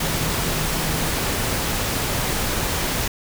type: tone in noise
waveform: sine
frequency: 156.8 Hz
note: D#3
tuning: 14 cents sharp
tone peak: -29 dBFS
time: 0.01-1.09 s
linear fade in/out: 5 ms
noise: pink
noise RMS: -23 dBFS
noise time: 0-3.08 s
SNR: -9 dB
effects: none

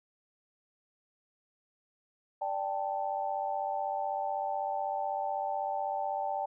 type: chord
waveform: sine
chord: D suspended fourth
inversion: none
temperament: equal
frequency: 587.3 / 784 / 880 Hz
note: D5 / G5 / A5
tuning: 0 / 0 / 0 cents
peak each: -37 / -33 / -36 dBFS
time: 2.41-6.46 s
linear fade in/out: 10 ms
effects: none

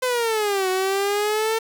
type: exponential two-way sweep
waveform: sawtooth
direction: down then up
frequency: 515 to 370 to 451.7 Hz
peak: -16 dBFS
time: 0.02-1.59 s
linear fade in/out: 10 ms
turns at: 0.69 s
effects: 7-bit

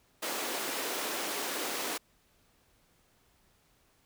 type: high-pass noise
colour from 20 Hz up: pink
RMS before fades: -35 dBFS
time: 0.22-1.98 s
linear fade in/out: 10 ms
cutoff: 290 Hz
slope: 24 dB/octave
effects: pink hiss -68 dBFS RMS until 4.05 s

